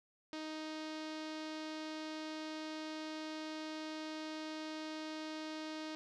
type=tone with low-pass filter; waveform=sawtooth; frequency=311.8 Hz; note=D#4; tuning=4 cents sharp; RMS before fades=-44 dBFS; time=0.33-5.95 s; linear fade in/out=0 ms; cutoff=4700 Hz; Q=2; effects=none